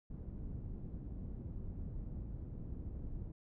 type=low-pass noise; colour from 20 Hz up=pink; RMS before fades=-44 dBFS; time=0.1-3.32 s; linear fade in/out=5 ms; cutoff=200 Hz; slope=12 dB/octave; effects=none